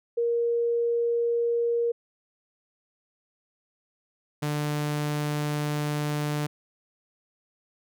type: tone pair in turn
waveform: sine / sawtooth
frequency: 470 / 148.51 Hz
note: A#4 / D3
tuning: +14 / +20 cents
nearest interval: octave + minor sixth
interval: 1994 cents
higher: first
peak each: -22 dBFS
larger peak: neither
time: 0.17-1.92 / 4.42-6.47 s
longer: second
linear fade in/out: 10 ms
effects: none